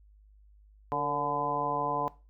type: harmonic tone with a mistuned harmonic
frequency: 144.5 Hz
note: D3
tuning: 28 cents flat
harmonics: 1 / 2 / 3 / 4 / 5 / 6 / 7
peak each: -40 / -39 / -36 / -37 / -35 / -35 / -32 dBFS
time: 0.92-2.08 s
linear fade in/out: 0 ms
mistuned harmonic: 3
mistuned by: +69 cents
effects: noise-tail reverb RT60 0.3 s tail -18 dB re dry + added 51 Hz sine -55 dBFS peak until 2.29 s